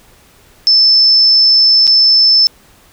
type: tone with dropouts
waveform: sine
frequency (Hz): 5274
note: E8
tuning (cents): 0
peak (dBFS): -5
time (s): 0.67-2.47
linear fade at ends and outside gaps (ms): 0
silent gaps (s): 1.869-1.876
effects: pink hiss -46 dBFS RMS until 2.92 s